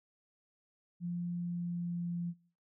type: tone with pitch glide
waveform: sine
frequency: 174.2 to 172.7 Hz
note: F3 to F3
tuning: -4 to -19 cents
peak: -34 dBFS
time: 1-2.34 s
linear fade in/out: 50 ms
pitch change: -15 cents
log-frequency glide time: 1.34-2.19 s
effects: noise-tail reverb RT60 0.5 s tail -23 dB re dry